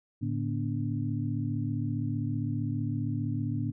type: tone cluster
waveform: sine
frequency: 110.2 / 145.5 / 241.5 / 288 Hz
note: A2 / D3 / B3 / D4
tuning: +3 / -16 / -39 / -34 cents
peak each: -31 / -35 / -35 / -36 dBFS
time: 0.21-3.72 s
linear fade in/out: 20 ms
effects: none